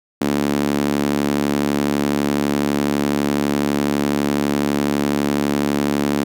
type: tone with high-pass filter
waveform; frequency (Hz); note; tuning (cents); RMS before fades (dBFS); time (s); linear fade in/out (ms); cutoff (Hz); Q
sawtooth; 72; D2; -34; -19; 0.21-6.24; 5; 250; 2.5
effects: none